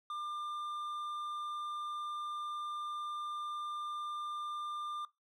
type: tone with hard clipping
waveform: triangle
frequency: 1197 Hz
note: D6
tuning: 33 cents sharp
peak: -39 dBFS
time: 0.1-5.05 s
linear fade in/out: 2 ms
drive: 9 dB
effects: noise-tail reverb RT60 0.2 s tail -20 dB re dry